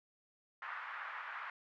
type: band-pass noise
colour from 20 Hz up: white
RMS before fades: -45 dBFS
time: 0.62-1.5 s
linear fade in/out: 2 ms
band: 1000 to 1700 Hz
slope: 24 dB/octave
effects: none